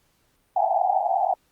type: band-pass noise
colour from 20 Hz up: pink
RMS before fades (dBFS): -22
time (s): 0.56-1.34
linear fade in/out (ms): 2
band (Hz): 680 to 830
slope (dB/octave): 96
effects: pink hiss -66 dBFS RMS until 1.51 s + Opus 48 kbps